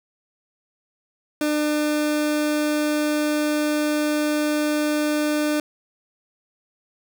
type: tone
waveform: 30% pulse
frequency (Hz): 300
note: D4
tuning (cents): +37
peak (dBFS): -17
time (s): 1.41-5.6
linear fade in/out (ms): 2
effects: none